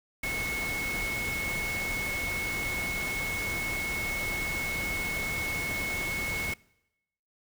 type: tone in noise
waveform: sine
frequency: 2191 Hz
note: C#7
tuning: 21 cents flat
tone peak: -31 dBFS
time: 0.23-6.54 s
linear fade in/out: 5 ms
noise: pink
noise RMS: -36 dBFS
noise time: 0.23-6.54 s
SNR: +2 dB
effects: noise-tail reverb RT60 0.9 s tail -24 dB re dry